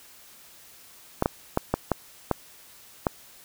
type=clicks; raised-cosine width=1 ms; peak=-7 dBFS; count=7; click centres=1.224 / 1.259 / 1.574 / 1.74 / 1.917 / 2.313 / 3.068 s; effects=white hiss -51 dBFS RMS until 3.44 s

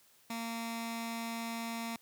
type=tone with notch filter; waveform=15% pulse; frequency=229.9 Hz; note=A#3; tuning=24 cents flat; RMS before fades=-39 dBFS; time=0.3-1.96 s; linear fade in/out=2 ms; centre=490 Hz; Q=0.89; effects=white hiss -65 dBFS RMS until 2.01 s + high-pass 80 Hz 12 dB/octave

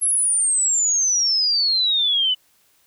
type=exponential sweep; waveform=sine; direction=down; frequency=11175 to 2960 Hz; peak=-16 dBFS; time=0.01-2.35 s; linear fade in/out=20 ms; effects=white hiss -60 dBFS RMS until 2.86 s

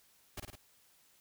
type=noise with echo; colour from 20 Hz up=pink; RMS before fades=-42 dBFS; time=0.37-0.4 s; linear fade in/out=5 ms; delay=52 ms; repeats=3; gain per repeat=-3 dB; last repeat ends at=0.556 s; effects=white hiss -67 dBFS RMS until 1.2 s

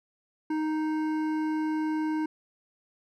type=tone with hard clipping; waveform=sine; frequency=311.1 Hz; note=D#4; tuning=in tune; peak=-28 dBFS; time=0.5-2.26 s; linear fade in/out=5 ms; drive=11 dB; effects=none

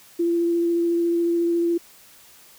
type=tone with vibrato; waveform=sine; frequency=340.5 Hz; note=F4; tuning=44 cents flat; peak=-18 dBFS; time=0.19-1.78 s; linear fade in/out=10 ms; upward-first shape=sine; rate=14 Hz; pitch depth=10 cents each way; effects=white hiss -50 dBFS RMS until 2.58 s

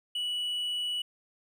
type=tone; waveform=triangle; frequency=2945 Hz; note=F#7; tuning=9 cents flat; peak=-28 dBFS; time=0.15-1.02 s; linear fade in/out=5 ms; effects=none

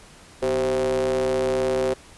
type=ring-modulated tone; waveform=square; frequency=69.3 Hz; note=C#2; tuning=in tune; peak=-18 dBFS; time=0.42-1.94 s; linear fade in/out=10 ms; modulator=454 Hz; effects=pink hiss -48 dBFS RMS until 2.17 s + resampled to 24000 Hz

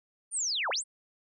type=linear two-way sweep; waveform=sine; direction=down then up; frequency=9460 to 454.1 to 9460 Hz; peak=-28 dBFS; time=0.31-0.84 s; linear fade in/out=50 ms; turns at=0.7 s; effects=none

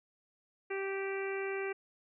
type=harmonic tone; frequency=390 Hz; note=G4; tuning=9 cents flat; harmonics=1 / 2 / 3 / 4 / 5 / 6 / 7; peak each=-35 / -46 / -48 / -45 / -45 / -44 / -50 dBFS; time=0.7-1.73 s; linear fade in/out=10 ms; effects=none

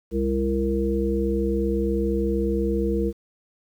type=harmonic tone with a mistuned harmonic; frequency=66.4 Hz; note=C2; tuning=26 cents sharp; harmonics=1 / 3 / 5 / 7; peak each=-26 / -26 / -26 / -26 dBFS; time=0.11-3.13 s; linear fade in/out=50 ms; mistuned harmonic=5; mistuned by=+23 cents; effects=9-bit

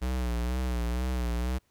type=tone with vibrato; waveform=square; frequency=61.2 Hz; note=B1; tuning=15 cents flat; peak=-28 dBFS; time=0.01-1.59 s; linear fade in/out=20 ms; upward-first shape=sine; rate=2.1 Hz; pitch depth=73 cents each way; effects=pink hiss -71 dBFS RMS until 1.7 s

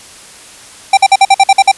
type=tone bursts; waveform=square; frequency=784 Hz; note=G5; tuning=in tune; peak=-3 dBFS; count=9; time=0.93-1.716 s; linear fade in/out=5 ms; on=42 ms; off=51 ms; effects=white hiss -35 dBFS RMS until 1.77 s + resampled to 24000 Hz

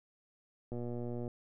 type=click train; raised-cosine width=2 ms; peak=-28 dBFS; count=68; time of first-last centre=0.72-1.278 s; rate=120 Hz; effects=none

